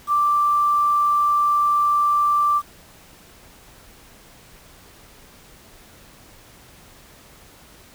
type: tone with quantisation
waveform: sine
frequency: 1174.7 Hz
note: D6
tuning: in tune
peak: -15 dBFS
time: 0.07-2.62 s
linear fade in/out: 50 ms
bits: 7
effects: pink hiss -48 dBFS RMS until 7.94 s